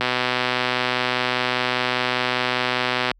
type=click train; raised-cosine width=0.3 ms; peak=-4 dBFS; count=389; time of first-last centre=0.01-3.114 s; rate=125 Hz; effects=added 40 Hz sine -29 dBFS peak until 3.19 s + high-pass 150 Hz 12 dB/octave